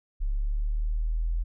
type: linear sweep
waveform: sine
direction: up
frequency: 34.65 to 41.86 Hz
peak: -24 dBFS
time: 0.2-1.44 s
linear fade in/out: 20 ms
effects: none